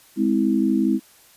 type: chord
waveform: sine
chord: Ab augmented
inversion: none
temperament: just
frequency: 207.7 / 259.6 / 324.5 Hz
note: Ab3 / C4 / E4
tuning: 0 / -13 / -27 cents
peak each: -21 dBFS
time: 0.16-1 s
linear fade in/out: 50 ms
effects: white hiss -52 dBFS RMS until 1.36 s + resampled to 32000 Hz